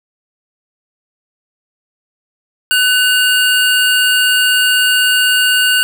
square tone pair together, 1500 / 2832 Hz, F#6 / F7, +23 / +23 cents, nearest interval major seventh, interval 1100 cents, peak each -13 dBFS, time 2.71-5.83 s, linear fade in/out 0 ms, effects none

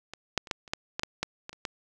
clicks, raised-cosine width 0.2 ms, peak -22 / -7 / -28 / -11 / -30 / -11 / -13 / -11 / -11 / -21 / -29 / -14 dBFS, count 12, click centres 0.136 / 0.377 / 0.472 / 0.512 / 0.678 / 0.735 / 0.995 / 1.034 / 1.23 / 1.494 / 1.53 / 1.652 s, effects none

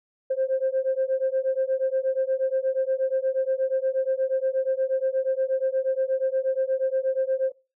sine beating tone pair, 523.3 / 531.7 Hz, C5 / C5, 0 / +28 cents, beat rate 8.4 Hz, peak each -24 / -24 dBFS, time 0.3-7.52 s, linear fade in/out 10 ms, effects noise-tail reverb RT60 0.3 s tail -22 dB re dry + tanh soft clip ceiling -16 dBFS

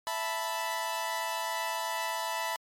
sawtooth chord, E suspended fourth, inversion none, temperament equal, 659.3 / 880 / 987.8 Hz, E5 / A5 / B5, 0 / 0 / 0 cents, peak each -34 / -32 / -30 dBFS, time 0.07-2.56 s, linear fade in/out 0 ms, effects MP3 64 kbps

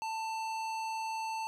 sine tone with hard clipping, 889 Hz, A5, 18 cents sharp, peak -36 dBFS, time 0.02-1.47 s, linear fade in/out 0 ms, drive 15 dB, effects none

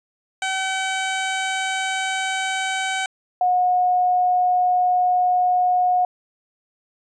15% pulse / sine tone pair in turn, 763 / 725.2 Hz, G5 / F#5, -47 / -35 cents, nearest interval minor second, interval 88 cents, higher first, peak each -15 dBFS, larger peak neither, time 0.42-3.06 / 3.41-6.05 s, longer neither, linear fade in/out 2 ms, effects resampled to 22050 Hz

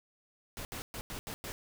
pink noise bursts at uneven times, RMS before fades -41 dBFS, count 6, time 0.57-0.65 / 0.72-0.82 / 0.94-1.01 / 1.1-1.19 / 1.27-1.34 / 1.44-1.52 s, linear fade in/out 0 ms, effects none

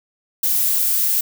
violet noise, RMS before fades -18 dBFS, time 0.43-1.21 s, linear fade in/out 5 ms, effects none

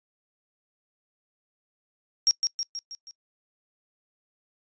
sine tone with echo, 5588 Hz, F8, in tune, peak -17 dBFS, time 2.27-2.31 s, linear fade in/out 0 ms, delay 160 ms, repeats 5, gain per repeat -5 dB, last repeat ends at 3.11 s, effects noise-tail reverb RT60 0.1 s tail -24 dB re dry + resampled to 16000 Hz

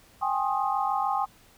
sine chord, Ab major seventh, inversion third, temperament equal with one note detuned, 784 / 830.6 / 1065.4 / 1244.5 Hz, G5 / Ab5 / C6 / Eb6, 0 / 0 / +31 / 0 cents, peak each -28 / -29 / -30 / -32 dBFS, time 0.21-1.26 s, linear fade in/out 20 ms, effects pink hiss -57 dBFS RMS until 1.57 s

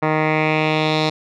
10% pulse tone with low-pass filter sweep, 155.4 Hz, D#3, 2 cents flat, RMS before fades -18 dBFS, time 0.02-1.1 s, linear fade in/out 10 ms, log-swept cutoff 1600 to 4300 Hz, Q 2.8, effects none

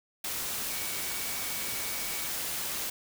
sine tone in noise, 2262 Hz, C#7, 34 cents sharp, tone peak -44 dBFS, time 0.7-2.28 s, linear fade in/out 5 ms, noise white, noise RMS -34 dBFS, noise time 0.24-2.9 s, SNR -13 dB, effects none

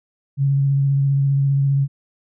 sine tone with vibrato, 138.59 Hz, C#3, in tune, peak -14 dBFS, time 0.37-1.88 s, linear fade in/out 50 ms, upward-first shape triangle, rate 15 Hz, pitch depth 22 cents each way, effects none

